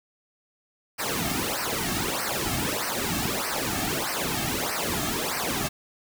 pink noise with flanger, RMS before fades -28 dBFS, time 0.98-5.69 s, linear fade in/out 20 ms, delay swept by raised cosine 0.28 to 2.08 ms, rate 1.6 Hz, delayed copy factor -1, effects none

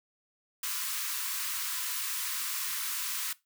white high-pass noise, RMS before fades -34 dBFS, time 0.63-3.33 s, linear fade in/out 5 ms, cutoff 960 Hz, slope 96 dB/octave, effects noise-tail reverb RT60 0.2 s tail -19 dB re dry

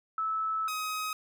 sine / sawtooth tone pair in turn, 1306 / 1263 Hz, E6 / D#6, -17 / +26 cents, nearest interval minor second, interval 57 cents, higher first, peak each -28 dBFS, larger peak neither, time 0.18-0.68 / 0.68-1.13 s, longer first, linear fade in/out 2 ms, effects none

